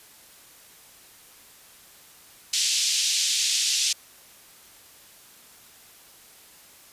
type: band-pass noise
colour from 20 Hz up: white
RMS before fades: -24 dBFS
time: 2.53-3.93 s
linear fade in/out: 5 ms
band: 2900 to 7100 Hz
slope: 24 dB/octave
effects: white hiss -51 dBFS RMS until 6.92 s + resampled to 32000 Hz